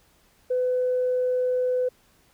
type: tone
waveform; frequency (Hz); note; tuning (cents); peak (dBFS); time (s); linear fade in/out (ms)
sine; 503; B4; +32; -20; 0.5-1.89; 10
effects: tanh soft clip ceiling -16 dBFS + pink hiss -61 dBFS RMS until 2.33 s